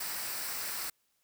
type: noise with comb filter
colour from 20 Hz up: white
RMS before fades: -37 dBFS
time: 0-0.9 s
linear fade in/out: 5 ms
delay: 0.3 ms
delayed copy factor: -0.5
effects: white hiss -75 dBFS RMS until 1.23 s